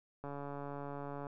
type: click train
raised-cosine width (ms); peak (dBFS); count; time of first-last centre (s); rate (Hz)
1; -30; 147; 0.24-1.268; 142
effects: none